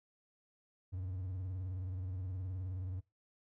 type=tone with vibrato; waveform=triangle; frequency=92.5 Hz; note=F#2; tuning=in tune; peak=-36 dBFS; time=0.92-3.01 s; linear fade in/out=20 ms; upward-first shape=sine; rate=19 Hz; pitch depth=86 cents each way; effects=noise-tail reverb RT60 0.2 s tail -20 dB re dry